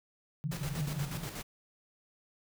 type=band-pass noise; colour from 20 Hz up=white; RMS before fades=-37 dBFS; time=0.44-1.28 s; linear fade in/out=0 ms; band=140 to 160 Hz; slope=96 dB/octave
type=noise with tremolo; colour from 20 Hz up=pink; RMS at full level=-40 dBFS; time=0.51-1.43 s; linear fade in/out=10 ms; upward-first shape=square; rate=8.3 Hz; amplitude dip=50%
effects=none